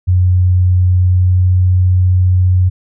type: tone with pitch glide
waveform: sine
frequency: 90.9 to 91.48 Hz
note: F#2 to F#2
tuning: -30 to -19 cents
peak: -7 dBFS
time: 0.07-2.7 s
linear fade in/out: 20 ms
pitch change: +11 cents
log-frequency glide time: 1-1.5 s
effects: none